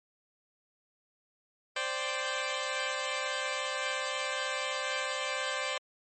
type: chord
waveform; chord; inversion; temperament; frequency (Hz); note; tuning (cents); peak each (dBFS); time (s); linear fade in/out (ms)
10% pulse; C suspended second; none; equal; 523.3 / 587.3 / 784; C5 / D5 / G5; 0 / 0 / 0; -26 / -27 / -32; 1.76-5.78; 5
effects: MP3 32 kbps